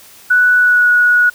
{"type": "tone with pitch glide", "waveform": "sine", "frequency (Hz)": [1480, 1460.5], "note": ["F#6", "F#6"], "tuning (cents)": [0, -23], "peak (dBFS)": -7, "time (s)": [0.3, 1.3], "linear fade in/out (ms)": 10, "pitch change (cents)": -23, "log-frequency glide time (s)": [0.57, 0.88], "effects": ["white hiss -41 dBFS RMS until 1.34 s"]}